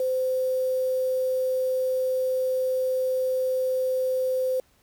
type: tone with quantisation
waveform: sine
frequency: 515 Hz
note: C5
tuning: 28 cents flat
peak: -22 dBFS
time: 0-4.6 s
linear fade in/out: 2 ms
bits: 7
effects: pink hiss -63 dBFS RMS until 4.82 s